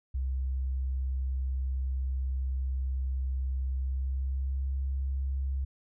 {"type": "tone with pitch glide", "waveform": "sine", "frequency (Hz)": [65.41, 67.21], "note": ["C2", "C2"], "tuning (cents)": [0, 47], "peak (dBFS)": -28, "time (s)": [0.14, 5.65], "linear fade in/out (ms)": 10, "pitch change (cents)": 47, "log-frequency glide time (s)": [3.72, 4.73], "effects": []}